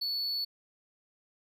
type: tone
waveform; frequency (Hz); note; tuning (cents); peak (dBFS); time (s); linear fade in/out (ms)
triangle; 4435; C#8; 0; -29; 0.01-0.45; 10
effects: none